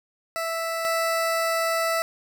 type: tone pair in turn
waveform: 20% pulse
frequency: 659.3 / 659.3 Hz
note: E5 / E5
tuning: 0 / 0 cents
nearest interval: unison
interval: 0 cents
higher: neither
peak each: -21 / -17 dBFS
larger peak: second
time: 0.36-0.85 / 0.85-2.02 s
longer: second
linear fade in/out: 0 ms
effects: none